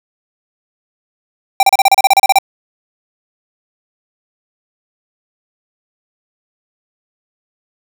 square tone bursts, 784 Hz, G5, in tune, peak -5 dBFS, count 13, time 1.6-2.386 s, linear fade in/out 2 ms, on 30 ms, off 33 ms, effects 7-bit

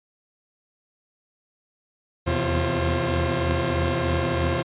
sawtooth tone cluster, 80.4 / 83.6 / 128 / 345.2 / 534 Hz, E2 / E2 / C3 / F4 / C5, -43 / +25 / -38 / -20 / +35 cents, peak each -24 dBFS, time 2.26-4.63 s, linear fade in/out 20 ms, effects resampled to 8000 Hz

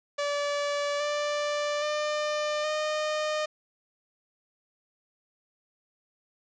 sawtooth tone with pitch steps, 577 / 588.4 / 600.1 / 612 Hz, D5 / D5 / D5 / D#5, -31 / +3 / +37 / -29 cents, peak -23 dBFS, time 0.18-3.46 s, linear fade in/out 10 ms, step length 820 ms, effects resampled to 16000 Hz + 9-bit

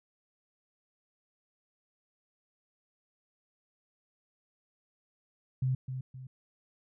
sine tone with echo, 129.8 Hz, C3, 13 cents flat, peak -26 dBFS, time 5.62-5.75 s, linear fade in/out 5 ms, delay 260 ms, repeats 2, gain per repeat -8 dB, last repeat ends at 6.27 s, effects none

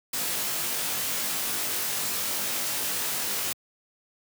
white noise with comb filter, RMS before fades -29 dBFS, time 0.13-3.53 s, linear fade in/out 5 ms, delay 20 ms, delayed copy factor +0.8, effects high-pass 100 Hz 12 dB/octave

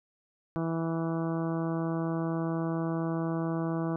harmonic tone, 164.3 Hz, E3, 5 cents flat, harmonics 1 / 2 / 3 / 4 / 5 / 6 / 7 / 8 / 9, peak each -31 / -32 / -40 / -39 / -44 / -45 / -43 / -50 / -49 dBFS, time 0.56-3.96 s, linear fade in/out 0 ms, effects none

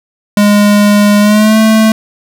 square tone with pitch glide, 206.1 to 219.6 Hz, G#3 to A3, -13 to -3 cents, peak -5 dBFS, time 0.37-1.92 s, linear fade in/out 2 ms, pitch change +110 cents, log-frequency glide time 1.2-1.58 s, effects none

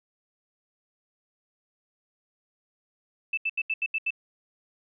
sine tone bursts, 2638 Hz, E7, 1 cent sharp, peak -24 dBFS, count 7, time 3.33-4.106 s, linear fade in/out 5 ms, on 44 ms, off 78 ms, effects none

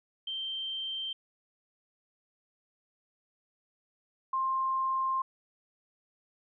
sine tone pair in turn, 3136 / 1056.2 Hz, G7 / C6, 0 / +16 cents, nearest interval octave + perfect fifth, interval 1884 cents, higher first, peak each -33 / -27 dBFS, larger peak second, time 0.27-1.13 / 4.33-5.22 s, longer second, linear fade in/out 5 ms, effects none

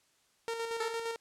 sawtooth tone with tremolo, 459.1 Hz, A#4, 26 cents flat, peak -29 dBFS, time 0.48-1.16 s, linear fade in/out 0 ms, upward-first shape square, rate 8.7 Hz, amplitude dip 40%
15% pulse tone with exponential decay, 440 Hz, A4, in tune, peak -25 dBFS, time 0.8-1.12 s, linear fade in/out 5 ms, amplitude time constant 68 ms
effects white hiss -70 dBFS RMS until 1.2 s + low-pass 9000 Hz 12 dB/octave

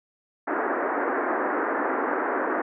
pink band-pass noise, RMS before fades -26 dBFS, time 0.47-2.62 s, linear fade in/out 10 ms, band 270 to 1800 Hz, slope 48 dB/octave, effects none

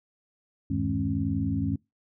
sine tone cluster, 79.8 / 99.1 / 159 / 209.9 / 271.6 Hz, D#2 / G2 / D#3 / G#3 / C#4, +44 / +19 / +38 / +19 / -35 cents, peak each -36 / -30 / -32 / -32 / -29 dBFS, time 0.7-1.76 s, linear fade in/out 5 ms, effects noise-tail reverb RT60 0.2 s tail -23 dB re dry

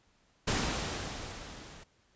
pink noise with level ramp, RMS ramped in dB -29 to -51 dBFS, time 0.47-1.84 s, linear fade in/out 10 ms, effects pink hiss -69 dBFS RMS until 2.15 s + resampled to 16000 Hz

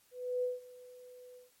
sine tone with ADSR envelope, 497.8 Hz, B4, 14 cents sharp, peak -29 dBFS, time 0.11-1.51 s, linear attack 320 ms, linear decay 170 ms, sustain -21 dB, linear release 150 ms, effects white hiss -68 dBFS RMS until 1.6 s + MP3 64 kbps

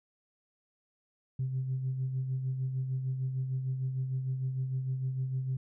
sine tone with tremolo, 130.81 Hz, C3, in tune, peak -27 dBFS, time 1.39-5.57 s, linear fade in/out 5 ms, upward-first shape sine, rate 6.6 Hz, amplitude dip 50%, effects tanh soft clip ceiling -25 dBFS

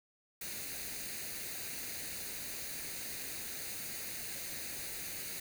white noise with comb filter, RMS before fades -42 dBFS, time 0.41-5.4 s, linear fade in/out 5 ms, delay 0.46 ms, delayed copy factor +0.6, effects none

